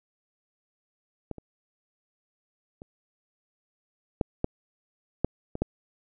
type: clicks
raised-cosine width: 2 ms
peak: -20 / -28 / -29 / -10 / -11 / -9 / -20 / -11 dBFS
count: 8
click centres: 1.313 / 1.383 / 2.819 / 4.212 / 4.444 / 5.246 / 5.554 / 5.62 s
effects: none